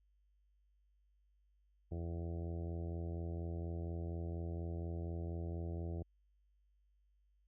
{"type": "harmonic tone", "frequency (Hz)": 84.2, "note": "E2", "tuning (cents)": 37, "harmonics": [1, 2, 3, 4, 5, 6, 7, 8, 9], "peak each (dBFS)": [-40, -47, -56, -49, -53, -58, -57, -58, -63], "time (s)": [1.91, 6.03], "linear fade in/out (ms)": 10, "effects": ["added 50 Hz sine -70 dBFS peak until 7.47 s"]}